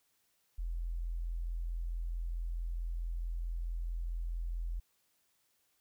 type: tone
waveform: sine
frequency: 42.29 Hz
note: E1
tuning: 45 cents sharp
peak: -34 dBFS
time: 0.58-4.8 s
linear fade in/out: 10 ms
effects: white hiss -75 dBFS RMS until 5.8 s